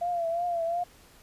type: tone with vibrato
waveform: sine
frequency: 684 Hz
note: F5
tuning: 36 cents flat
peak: -26 dBFS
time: 0.01-0.84 s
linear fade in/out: 10 ms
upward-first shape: triangle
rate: 2.8 Hz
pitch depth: 70 cents each way
effects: pink hiss -56 dBFS RMS until 1.22 s + resampled to 32000 Hz